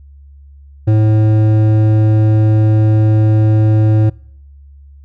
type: tone with hard clipping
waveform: sine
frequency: 108.3 Hz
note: A2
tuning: 27 cents flat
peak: -9 dBFS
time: 0.87-4.1 s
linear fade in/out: 10 ms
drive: 10 dB
effects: noise-tail reverb RT60 0.7 s tail -26 dB re dry + added 70 Hz sine -36 dBFS peak until 5.04 s

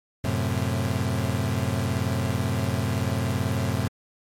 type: chord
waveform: 30% pulse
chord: F# diminished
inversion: none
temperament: equal with one note detuned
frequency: 92.02 / 110 / 130.81 Hz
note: F#2 / A2 / C3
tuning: -9 / 0 / 0 cents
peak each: -25 dBFS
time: 0.24-3.88 s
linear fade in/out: 5 ms
effects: MP3 64 kbps

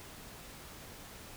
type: silence
effects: pink hiss -50 dBFS RMS until 1.36 s

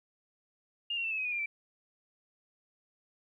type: tone with pitch steps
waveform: sine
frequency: 2820 / 2744 / 2671 / 2599 / 2530 / 2462 / 2396 / 2332 Hz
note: F7 / F7 / E7 / E7 / D#7 / D#7 / D7 / D7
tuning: +16 / -31 / +22 / -25 / +28 / -19 / +34 / -13 cents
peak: -31 dBFS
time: 0.9-1.46 s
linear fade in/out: 5 ms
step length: 70 ms
effects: 12-bit

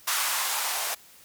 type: noise with band-pass filter sweep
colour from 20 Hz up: violet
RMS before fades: -28 dBFS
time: 0.07-0.95 s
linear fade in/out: 10 ms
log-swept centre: 1100 to 710 Hz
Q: 2
effects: white hiss -53 dBFS RMS until 1.24 s

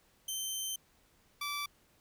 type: tone pair in turn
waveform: 15% pulse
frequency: 3103 / 1160.3 Hz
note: G7 / D6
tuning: -18 / -21 cents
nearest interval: octave + perfect fourth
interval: 1703 cents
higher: first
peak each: -28 / -29 dBFS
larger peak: first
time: 0.28-0.76 / 1.41-1.66 s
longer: first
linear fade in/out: 5 ms
effects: pink hiss -68 dBFS RMS until 2 s

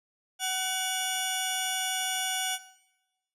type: tone cluster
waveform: 20% pulse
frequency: 751 / 2877 / 3449 Hz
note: F#5 / F#7 / A7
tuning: +26 / -49 / -35 cents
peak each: -27 dBFS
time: 0.39-2.59 s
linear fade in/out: 50 ms
effects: noise-tail reverb RT60 1.0 s tail -18 dB re dry + resampled to 32000 Hz

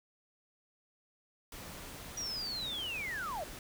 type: noise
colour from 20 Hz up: pink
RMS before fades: -47 dBFS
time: 1.52-3.59 s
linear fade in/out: 2 ms
type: linear sweep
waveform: sine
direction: down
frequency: 5820 to 554.4 Hz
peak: -36 dBFS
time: 2.17-3.44 s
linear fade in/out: 5 ms
effects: none

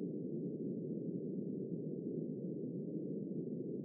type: band-pass noise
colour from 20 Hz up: pink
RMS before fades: -42 dBFS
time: 0-3.84 s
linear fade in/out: 0 ms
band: 150 to 450 Hz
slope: 48 dB/octave
effects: none

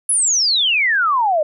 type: exponential sweep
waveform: sine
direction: down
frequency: 10880 to 584 Hz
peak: -13 dBFS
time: 0.09-1.43 s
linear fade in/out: 5 ms
effects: none

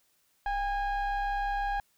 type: tone with frequency modulation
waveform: sine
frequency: 805 Hz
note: G5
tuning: 46 cents sharp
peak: -25 dBFS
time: 0.46-1.8 s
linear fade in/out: 2 ms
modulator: 838 Hz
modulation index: 0.76
effects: tanh soft clip ceiling -27 dBFS + white hiss -70 dBFS RMS until 1.97 s

